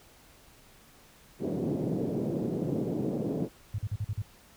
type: band-pass noise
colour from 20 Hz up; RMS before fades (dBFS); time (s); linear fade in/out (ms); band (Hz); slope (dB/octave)
pink; -31; 1.39-3.49; 50; 140 to 490; 24
type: tone bursts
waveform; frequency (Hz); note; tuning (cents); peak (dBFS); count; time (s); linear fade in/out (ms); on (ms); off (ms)
sine; 103.8; G#2; 0; -28; 6; 3.74-4.22; 5; 45; 42
effects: pink hiss -57 dBFS RMS until 4.56 s